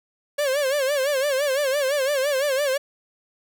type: tone with vibrato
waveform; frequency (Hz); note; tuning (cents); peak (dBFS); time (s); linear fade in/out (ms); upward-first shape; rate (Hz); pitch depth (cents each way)
45% pulse; 554.4; C#5; 0; -20; 0.38-2.78; 10; sine; 5.9; 120
effects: none